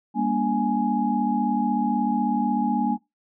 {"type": "tone cluster", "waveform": "sine", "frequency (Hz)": [202.4, 238.6, 292.5, 833], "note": ["G#3", "A#3", "D4", "G#5"], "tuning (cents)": [-44, 41, -7, 5], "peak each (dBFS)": [-27, -24, -28, -25], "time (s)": [0.14, 2.98], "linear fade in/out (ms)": 50, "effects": ["noise-tail reverb RT60 0.2 s tail -21 dB re dry"]}